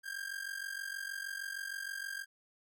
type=ring-modulated tone; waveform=45% pulse; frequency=1600 Hz; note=G6; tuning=35 cents sharp; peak=-36 dBFS; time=0.03-2.26 s; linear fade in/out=50 ms; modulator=23.2 Hz; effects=none